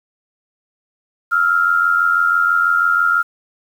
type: tone pair together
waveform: sine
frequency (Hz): 1315 / 1401.1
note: E6 / F6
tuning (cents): -5 / +5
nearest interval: minor second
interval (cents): 110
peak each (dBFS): -18 / -13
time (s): 1.31-3.23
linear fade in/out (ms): 20
effects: 7-bit